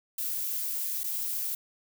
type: noise with dropouts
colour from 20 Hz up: violet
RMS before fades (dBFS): -32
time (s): 0.18-1.55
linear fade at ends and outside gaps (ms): 5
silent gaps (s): 1.035-1.04
effects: none